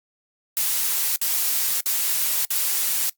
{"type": "noise bursts", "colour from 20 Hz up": "blue", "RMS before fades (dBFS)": -22, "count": 4, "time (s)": [0.57, 3.095], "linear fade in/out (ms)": 0, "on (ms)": 590, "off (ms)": 55, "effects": ["noise-tail reverb RT60 0.1 s tail -19 dB re dry", "Opus 48 kbps"]}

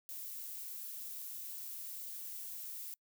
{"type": "noise", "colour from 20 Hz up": "violet", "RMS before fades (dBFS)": -45, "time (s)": [0.09, 2.94], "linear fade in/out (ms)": 0, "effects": ["noise-tail reverb RT60 0.1 s tail -26 dB re dry"]}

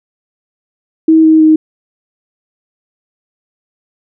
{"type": "tone with pitch steps", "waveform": "sine", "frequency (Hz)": [320, 316.5, 313.1], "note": ["D#4", "D#4", "D#4"], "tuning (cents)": [49, 30, 11], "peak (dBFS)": -3, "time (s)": [1.08, 1.56], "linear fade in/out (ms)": 5, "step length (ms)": 160, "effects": []}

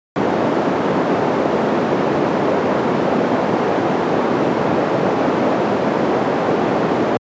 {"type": "band-pass noise", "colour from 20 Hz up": "white", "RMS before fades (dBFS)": -17, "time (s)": [0.16, 7.17], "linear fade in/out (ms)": 0, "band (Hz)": [180, 580], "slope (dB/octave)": 12, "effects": ["high-pass 100 Hz 12 dB/octave", "resampled to 16000 Hz"]}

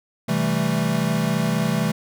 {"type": "chord", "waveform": "square", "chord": "A minor seventh", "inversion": "first", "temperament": "equal", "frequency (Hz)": [130.81, 164.81, 196, 220], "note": ["C3", "E3", "G3", "A3"], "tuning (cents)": [0, 0, 0, 0], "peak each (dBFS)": [-28, -24, -27, -25], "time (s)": [0.28, 1.92], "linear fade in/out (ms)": 10, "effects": []}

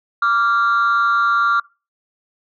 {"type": "tone pair together", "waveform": "sine", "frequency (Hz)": [1166, 1387.6], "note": ["D6", "F6"], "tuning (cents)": [-13, -12], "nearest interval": "minor third", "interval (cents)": 301, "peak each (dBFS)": [-15, -13], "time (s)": [0.22, 1.6], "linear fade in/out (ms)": 5, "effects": ["noise-tail reverb RT60 0.3 s tail -24 dB re dry", "tanh soft clip ceiling -10 dBFS"]}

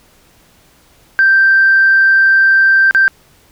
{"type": "tone with dropouts", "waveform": "sine", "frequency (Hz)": 1568, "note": "G6", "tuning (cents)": 0, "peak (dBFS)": -5, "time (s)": [1.19, 3.08], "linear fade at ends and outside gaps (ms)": 0, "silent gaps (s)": [2.91, 2.948], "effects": ["tanh soft clip ceiling -1 dBFS", "pink hiss -49 dBFS RMS until 3.51 s"]}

